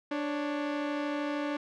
sawtooth tone pair together, 293.7 / 554.4 Hz, D4 / C#5, 0 / 0 cents, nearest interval major seventh, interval 1100 cents, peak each -27 / -34 dBFS, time 0.11-1.57 s, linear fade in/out 5 ms, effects low-pass 3000 Hz 12 dB/octave

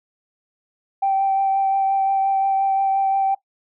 sine tone with vibrato, 779 Hz, G5, 11 cents flat, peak -15 dBFS, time 1.02-3.35 s, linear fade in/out 10 ms, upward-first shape triangle, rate 5.7 Hz, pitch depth 15 cents each way, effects noise-tail reverb RT60 0.1 s tail -18 dB re dry + tanh soft clip ceiling -11 dBFS

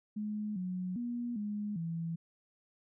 sine tone with pitch steps, 211 / 182.8 / 239.9 / 207.9 / 165.9 Hz, G#3 / F#3 / A#3 / G#3 / E3, +28 / -21 / +50 / +2 / +11 cents, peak -34 dBFS, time 0.16-2.16 s, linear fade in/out 10 ms, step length 400 ms, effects none

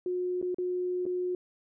sine tone with dropouts, 361.3 Hz, F#4, 41 cents flat, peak -28 dBFS, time 0.06-1.35 s, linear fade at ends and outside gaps 2 ms, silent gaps 0.415-0.426 / 0.545-0.584 / 1.055-1.063 s, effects none

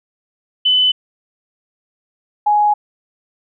sine tone pair in turn, 3013 / 834.8 Hz, F#7 / G#5, +31 / +9 cents, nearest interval octave + minor seventh, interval 2222 cents, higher first, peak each -10 dBFS, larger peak neither, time 0.65-0.92 / 2.46-2.74 s, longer second, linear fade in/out 10 ms, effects none

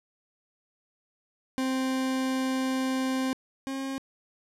40% pulse tone pair in turn, 261.6 / 269 Hz, C4 / C4, 0 / +48 cents, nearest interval unison, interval 48 cents, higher second, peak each -25 / -30 dBFS, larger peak first, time 1.58-3.33 / 3.67-3.98 s, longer first, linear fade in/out 0 ms, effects low-pass 11000 Hz 12 dB/octave

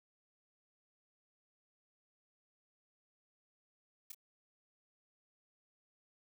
blue noise with echo, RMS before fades -45 dBFS, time 4.1-4.12 s, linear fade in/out 5 ms, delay 26 ms, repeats 1, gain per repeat -8 dB, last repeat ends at 4.146 s, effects none

